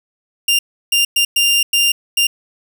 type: tone bursts at uneven times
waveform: sawtooth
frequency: 2794 Hz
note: F7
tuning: in tune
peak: -8 dBFS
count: 6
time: 0.48-0.59 / 0.92-1.05 / 1.16-1.25 / 1.36-1.63 / 1.73-1.92 / 2.17-2.27 s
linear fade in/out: 5 ms
effects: none